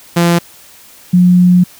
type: tone pair in turn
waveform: sawtooth / sine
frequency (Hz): 171.4 / 179.27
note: F3 / F3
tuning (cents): -32 / +46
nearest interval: minor second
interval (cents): 78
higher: second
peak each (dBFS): -4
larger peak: neither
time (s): 0.16-0.39 / 1.13-1.64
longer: second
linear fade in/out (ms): 10
effects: white hiss -40 dBFS RMS until 1.79 s